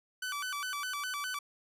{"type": "tone with vibrato", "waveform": "sawtooth", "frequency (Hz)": 1318.5, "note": "E6", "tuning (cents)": 0, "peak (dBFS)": -31, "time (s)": [0.22, 1.39], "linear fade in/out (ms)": 5, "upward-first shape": "square", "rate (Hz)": 4.9, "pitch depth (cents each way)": 230, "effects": ["resampled to 32000 Hz"]}